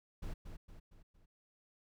brown noise with echo, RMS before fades -41 dBFS, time 0.22-0.34 s, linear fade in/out 10 ms, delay 230 ms, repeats 4, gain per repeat -6 dB, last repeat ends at 1.26 s, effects none

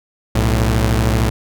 sawtooth tone pair together, 61.56 / 110 Hz, B1 / A2, -5 / 0 cents, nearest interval minor seventh, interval 1005 cents, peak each -12 dBFS, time 0.35-1.3 s, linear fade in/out 5 ms, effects none

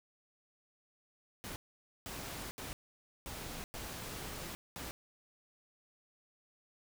pink noise bursts at uneven times, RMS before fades -44 dBFS, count 6, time 1.44-1.56 / 2.06-2.51 / 2.58-2.73 / 3.26-3.64 / 3.74-4.55 / 4.76-4.91 s, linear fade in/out 0 ms, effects none

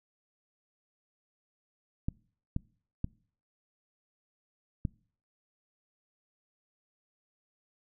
clicks, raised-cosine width 5 ms, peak -18 dBFS, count 4, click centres 2.085 / 2.564 / 3.044 / 4.852 s, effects noise-tail reverb RT60 0.5 s tail -25 dB re dry

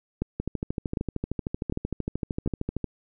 two click trains, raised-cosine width 3 ms, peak -13 / -15 dBFS, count 4 / 33, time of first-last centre 0.22-2.476 / 0.4-2.843 s, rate 1.33 / 13.1 Hz, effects none

